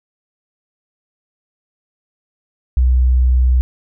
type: tone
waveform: sine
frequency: 62.9 Hz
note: B1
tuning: 32 cents sharp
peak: -9 dBFS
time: 2.77-3.61 s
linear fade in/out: 0 ms
effects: none